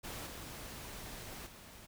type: noise with level steps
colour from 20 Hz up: pink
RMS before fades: -44 / -47 / -54 dBFS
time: 0.03-1.87 s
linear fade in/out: 20 ms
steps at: 0.26 / 1.46 s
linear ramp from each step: 10 ms
effects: none